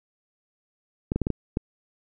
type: clicks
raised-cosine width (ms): 3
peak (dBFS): -11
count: 6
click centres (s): 1.119 / 1.16 / 1.217 / 1.269 / 1.303 / 1.571
effects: none